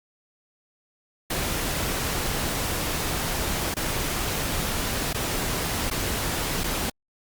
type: noise with dropouts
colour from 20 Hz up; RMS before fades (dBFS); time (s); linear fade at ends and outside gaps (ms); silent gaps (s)
pink; -27; 1.3-6.9; 5; 3.742-3.766 / 5.13-5.144 / 5.901-5.911 / 6.637-6.64
effects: Opus 48 kbps